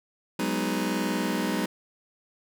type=chord; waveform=sawtooth; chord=G# minor seventh; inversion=third; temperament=just; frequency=186.89 / 207.7 / 249.2 / 311.5 Hz; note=F#3 / G#3 / B3 / D#4; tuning=+18 / 0 / +16 / +2 cents; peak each=-27 / -27 / -27 / -27 dBFS; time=0.39-1.66 s; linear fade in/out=5 ms; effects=none